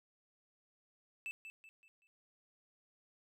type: tone with echo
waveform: triangle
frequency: 2637 Hz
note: E7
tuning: in tune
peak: -38 dBFS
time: 1.26-1.31 s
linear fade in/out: 0 ms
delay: 190 ms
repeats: 4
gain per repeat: -8 dB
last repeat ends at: 2.07 s
effects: none